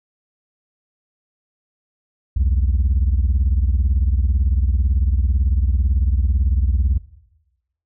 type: beating tone pair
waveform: sine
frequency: 61.74 / 79.74 Hz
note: B1 / D#2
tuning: 0 / +43 cents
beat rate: 18 Hz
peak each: -14 / -17 dBFS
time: 2.36-6.98 s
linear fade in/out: 10 ms
effects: noise-tail reverb RT60 0.9 s tail -17 dB re dry + tanh soft clip ceiling -11 dBFS